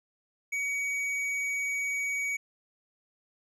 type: tone with hard clipping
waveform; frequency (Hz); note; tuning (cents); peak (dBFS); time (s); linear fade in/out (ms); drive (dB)
sine; 2258; C#7; +31; -30; 0.52-2.37; 10; 7
effects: none